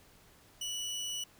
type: tone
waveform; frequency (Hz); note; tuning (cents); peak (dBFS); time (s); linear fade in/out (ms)
25% pulse; 2949; F#7; -6; -32; 0.61-1.24; 5
effects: pink hiss -61 dBFS RMS until 1.39 s